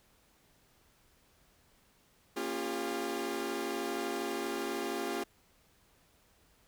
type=chord; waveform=sawtooth; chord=G half-diminished seventh; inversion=first; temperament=equal with one note detuned; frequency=233.1 / 277.2 / 349.2 / 401.9 Hz; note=Bb3 / Db4 / F4 / G4; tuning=0 / 0 / 0 / +43 cents; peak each=-39 / -37 / -34 / -34 dBFS; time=2.36-5.24 s; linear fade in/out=10 ms; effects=pink hiss -67 dBFS RMS until 6.67 s